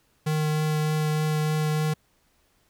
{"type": "tone with vibrato", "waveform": "square", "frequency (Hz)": 153.8, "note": "D#3", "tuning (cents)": -20, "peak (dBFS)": -23, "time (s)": [0.26, 1.94], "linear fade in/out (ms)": 10, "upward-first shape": "triangle", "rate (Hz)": 3.3, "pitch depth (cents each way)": 11, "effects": ["pink hiss -66 dBFS RMS until 2.69 s"]}